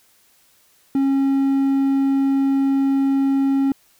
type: tone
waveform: triangle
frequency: 272.7 Hz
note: C#4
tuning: 28 cents flat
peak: -13 dBFS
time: 0.95-3.72 s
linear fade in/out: 2 ms
effects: white hiss -57 dBFS RMS until 3.99 s